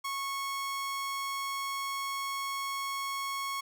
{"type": "tone", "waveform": "sawtooth", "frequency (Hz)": 1100, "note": "C#6", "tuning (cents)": -14, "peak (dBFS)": -29, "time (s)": [0.04, 3.61], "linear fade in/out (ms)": 10, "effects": []}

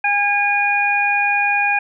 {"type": "harmonic tone", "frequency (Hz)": 815, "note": "G#5", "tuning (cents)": -33, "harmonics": [1, 2, 3], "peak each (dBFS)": [-19, -21, -17], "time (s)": [0.04, 1.79], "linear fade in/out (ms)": 5, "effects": []}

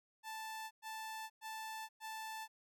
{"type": "tone bursts", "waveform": "sawtooth", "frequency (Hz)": 880, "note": "A5", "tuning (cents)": 0, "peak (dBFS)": -40, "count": 4, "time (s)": [0.23, 2.48], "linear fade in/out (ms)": 50, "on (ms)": 480, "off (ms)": 110, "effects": []}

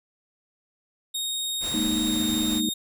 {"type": "tone with pitch glide", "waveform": "sawtooth", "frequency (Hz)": [3729, 3703], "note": ["A#7", "A#7"], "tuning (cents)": [0, -12], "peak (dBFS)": -24, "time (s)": [1.14, 2.74], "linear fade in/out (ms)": 10, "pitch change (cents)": -12, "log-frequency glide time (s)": [2.03, 2.22]}
{"type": "noise", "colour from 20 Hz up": "pink", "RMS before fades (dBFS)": -36, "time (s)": [1.6, 2.62], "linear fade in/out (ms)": 50}
{"type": "chord", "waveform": "sine", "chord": "Ab suspended second", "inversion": "none", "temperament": "equal", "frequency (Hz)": [207.7, 233.1, 311.1], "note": ["Ab3", "Bb3", "Eb4"], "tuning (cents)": [0, 0, 0], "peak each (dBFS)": [-30, -28, -27], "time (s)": [1.74, 2.69], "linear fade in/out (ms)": 2}
{"effects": []}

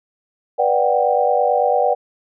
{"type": "chord", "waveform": "sine", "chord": "G major seventh", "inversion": "first", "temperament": "just", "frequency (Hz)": [490, 588, 735, 784], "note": ["B4", "D5", "F#5", "G5"], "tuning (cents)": [-14, 2, -12, 0], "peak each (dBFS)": -19, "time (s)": [0.58, 1.95], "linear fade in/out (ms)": 20, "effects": []}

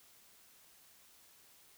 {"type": "silence", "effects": ["white hiss -63 dBFS RMS until 1.77 s"]}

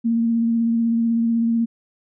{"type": "tone with vibrato", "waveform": "sine", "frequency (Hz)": 230.5, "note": "A#3", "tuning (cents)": -19, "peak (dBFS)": -16, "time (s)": [0.04, 1.66], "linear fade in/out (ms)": 20, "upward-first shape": "triangle", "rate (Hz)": 16, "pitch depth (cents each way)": 22, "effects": []}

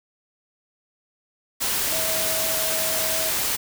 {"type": "tone in noise", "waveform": "sine", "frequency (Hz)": 643, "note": "E5", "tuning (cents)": -43, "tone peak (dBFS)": -30, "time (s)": [1.91, 3.31], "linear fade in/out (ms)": 20, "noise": "white", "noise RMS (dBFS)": -24, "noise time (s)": [1.6, 3.57], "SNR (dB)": -9, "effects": []}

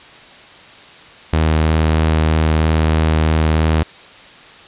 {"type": "tone with vibrato", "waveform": "sawtooth", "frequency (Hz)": 78.9, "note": "D#2", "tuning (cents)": 25, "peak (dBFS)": -8, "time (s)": [1.33, 3.83], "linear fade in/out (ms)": 0, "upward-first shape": "triangle", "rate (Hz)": 3.1, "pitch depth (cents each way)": 10, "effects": ["white hiss -40 dBFS RMS until 4.67 s", "resampled to 8000 Hz"]}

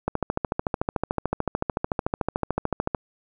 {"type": "click train", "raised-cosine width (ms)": 1, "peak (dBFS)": -9, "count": 40, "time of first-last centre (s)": [0.08, 2.948], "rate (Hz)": 13.6, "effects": []}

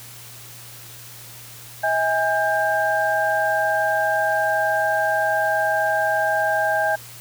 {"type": "tone cluster", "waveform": "sine", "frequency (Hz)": [641, 820, 1588], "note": ["E5", "G#5", "G6"], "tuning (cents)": [-49, -22, 22], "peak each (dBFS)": -22, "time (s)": [1.83, 6.96], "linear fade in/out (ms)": 10, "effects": ["added 119 Hz sine -45 dBFS peak until 7.2 s", "white hiss -41 dBFS RMS until 7.2 s"]}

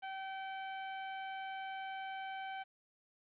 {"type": "tone", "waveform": "sawtooth", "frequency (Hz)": 770, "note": "G5", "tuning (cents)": -31, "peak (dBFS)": -37, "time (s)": [0.02, 2.64], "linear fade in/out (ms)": 20, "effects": ["resampled to 8000 Hz", "11-bit"]}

